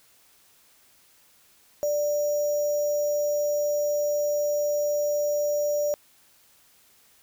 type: tone with sample-and-hold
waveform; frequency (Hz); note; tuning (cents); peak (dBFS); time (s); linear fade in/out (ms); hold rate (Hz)
sine; 588; D5; +2; -22; 1.83-5.94; 0; 6300
effects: white hiss -59 dBFS RMS until 7.22 s